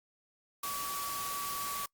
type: tone in noise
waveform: sine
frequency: 1140 Hz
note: C#6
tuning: 48 cents sharp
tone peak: -37 dBFS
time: 0.63-1.86 s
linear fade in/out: 5 ms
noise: white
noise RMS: -39 dBFS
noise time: 0.63-1.86 s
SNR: -1 dB
effects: noise-tail reverb RT60 0.1 s tail -25 dB re dry + Opus 48 kbps